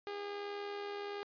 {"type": "tone with amplitude modulation", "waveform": "sawtooth", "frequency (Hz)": 406.6, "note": "G#4", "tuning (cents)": -37, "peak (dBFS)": -34, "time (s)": [0.07, 1.23], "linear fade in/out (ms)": 0, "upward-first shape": "sine", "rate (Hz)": 81.2, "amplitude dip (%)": 40, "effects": ["resampled to 11025 Hz"]}